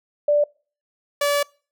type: tone pair in turn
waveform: sine / sawtooth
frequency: 587.3 / 575.5 Hz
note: D5 / D5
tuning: 0 / -35 cents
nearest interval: unison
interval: 35 cents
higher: first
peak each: -14 / -14 dBFS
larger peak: neither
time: 0.28-0.44 / 1.21-1.43 s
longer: second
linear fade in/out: 5 ms
effects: noise-tail reverb RT60 0.4 s tail -26 dB re dry